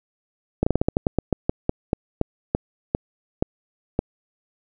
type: slowing click train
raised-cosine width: 2 ms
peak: -5 dBFS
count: 18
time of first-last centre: 0.63-3.991 s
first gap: 35 ms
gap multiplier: 1.19
effects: none